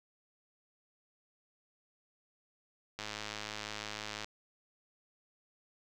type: click train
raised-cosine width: 0.2 ms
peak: -22 dBFS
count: 134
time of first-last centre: 2.99-4.245 s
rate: 106 Hz
effects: none